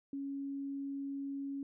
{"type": "tone", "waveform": "sine", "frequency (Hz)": 277.2, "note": "C#4", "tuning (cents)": 0, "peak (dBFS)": -37, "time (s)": [0.13, 1.63], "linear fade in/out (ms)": 2, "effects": []}